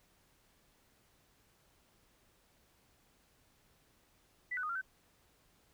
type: tone with pitch steps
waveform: sine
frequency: 1979 / 1492 / 1237 / 1379 / 1531 Hz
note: B6 / F#6 / D#6 / F6 / G6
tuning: +3 / +14 / -10 / -22 / -41 cents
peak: -35 dBFS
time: 4.51-4.815 s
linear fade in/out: 10 ms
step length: 61 ms
effects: pink hiss -70 dBFS RMS until 5.73 s